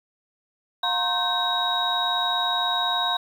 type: tone cluster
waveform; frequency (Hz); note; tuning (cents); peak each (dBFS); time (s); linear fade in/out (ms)
sine; 712 / 933 / 1063 / 1550 / 3802; F5 / A#5 / C6 / G6 / A#7; +33 / +1 / +27 / -20 / +33; -28 / -30 / -29 / -32 / -24; 0.83-3.17; 5
effects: 8-bit